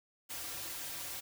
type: noise with comb filter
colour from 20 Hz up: white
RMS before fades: -42 dBFS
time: 0.29-1.21 s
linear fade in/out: 20 ms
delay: 4.7 ms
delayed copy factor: -0.9
effects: none